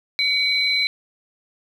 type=tone pair together; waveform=sine; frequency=2260 / 4027 Hz; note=C#7 / B7; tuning=+33 / +33 cents; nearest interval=minor seventh; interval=1000 cents; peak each=-20 / -19 dBFS; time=0.19-0.87 s; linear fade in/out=0 ms; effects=tanh soft clip ceiling -9 dBFS + 8-bit